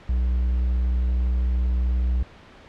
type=tone; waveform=triangle; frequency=61.7 Hz; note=B1; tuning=1 cent flat; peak=-17 dBFS; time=0.09-2.23 s; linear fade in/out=5 ms; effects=pink hiss -47 dBFS RMS until 2.68 s + low-pass 3000 Hz 12 dB/octave